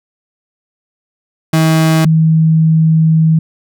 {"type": "tone pair in turn", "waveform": ["35% pulse", "sine"], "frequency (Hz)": [160, 160], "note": ["D#3", "D#3"], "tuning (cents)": [49, 49], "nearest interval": "unison", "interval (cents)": 0, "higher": "neither", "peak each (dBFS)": -6, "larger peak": "neither", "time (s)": [[1.53, 2.05], [2.05, 3.39]], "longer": "second", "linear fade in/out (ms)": 5, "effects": []}